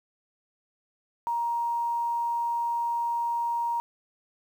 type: tone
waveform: sine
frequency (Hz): 940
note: A#5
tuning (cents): +14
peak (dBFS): -25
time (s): 1.27-3.8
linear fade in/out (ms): 0
effects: 9-bit